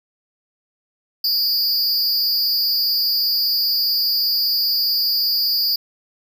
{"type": "tone with amplitude modulation", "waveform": "square", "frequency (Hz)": 4773, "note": "D8", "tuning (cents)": 27, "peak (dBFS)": -13, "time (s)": [1.24, 5.76], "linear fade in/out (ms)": 5, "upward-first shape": "sine", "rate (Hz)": 289, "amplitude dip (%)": 90, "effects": []}